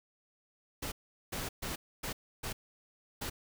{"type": "noise bursts at uneven times", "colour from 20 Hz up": "pink", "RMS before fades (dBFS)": -38, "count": 6, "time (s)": [[0.82, 0.92], [1.32, 1.49], [1.62, 1.76], [2.03, 2.13], [2.43, 2.53], [3.21, 3.3]], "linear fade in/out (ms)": 10, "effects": []}